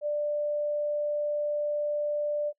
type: tone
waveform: sine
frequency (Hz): 591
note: D5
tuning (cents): +11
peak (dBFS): -26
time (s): 0.01-2.53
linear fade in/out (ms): 50
effects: noise-tail reverb RT60 0.1 s tail -25 dB re dry